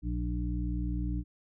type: harmonic tone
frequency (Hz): 59.7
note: A#1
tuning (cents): +42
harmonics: 1 / 2 / 3 / 5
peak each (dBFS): -31 / -38 / -38 / -38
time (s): 0.02-1.24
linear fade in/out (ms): 50
effects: none